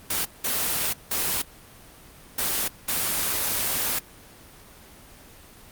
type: noise bursts at uneven times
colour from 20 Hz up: white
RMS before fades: -25 dBFS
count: 5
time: 0.1-0.25 / 0.44-0.93 / 1.11-1.42 / 2.38-2.68 / 2.88-3.99 s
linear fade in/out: 5 ms
effects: pink hiss -48 dBFS RMS until 5.71 s + Opus 24 kbps